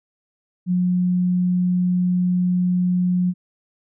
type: tone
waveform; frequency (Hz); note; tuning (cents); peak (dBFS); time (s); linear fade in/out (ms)
sine; 180; F#3; -47; -16; 0.66-3.34; 50
effects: none